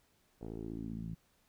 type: tone with low-pass filter sweep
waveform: 10% pulse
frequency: 55.5 Hz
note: A1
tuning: 16 cents sharp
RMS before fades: -42 dBFS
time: 0.41-1.15 s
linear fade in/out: 5 ms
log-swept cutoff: 550 to 160 Hz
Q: 3
effects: pink hiss -72 dBFS RMS until 1.48 s